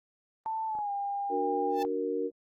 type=tone with pitch glide; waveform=sine; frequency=886 to 803.1 Hz; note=A5 to G5; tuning=+12 to +42 cents; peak=-30 dBFS; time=0.46-1.85 s; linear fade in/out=0 ms; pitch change=-170 cents; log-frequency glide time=0.67-0.91 s
type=clicks; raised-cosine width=1 ms; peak=-35 dBFS; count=2; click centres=0.752 / 0.788 s
type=chord; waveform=sine; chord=D augmented; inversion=none; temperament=equal; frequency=293.7 / 370 / 466.2 Hz; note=D4 / F#4 / A#4; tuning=0 / 0 / 0 cents; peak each=-35 / -34 / -31 dBFS; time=1.29-2.31 s; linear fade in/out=50 ms
type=tone with exponential growth; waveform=10% pulse; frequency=880 Hz; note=A5; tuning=in tune; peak=-29 dBFS; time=1.69-1.83 s; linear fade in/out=5 ms; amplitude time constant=29 ms
effects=Opus 24 kbps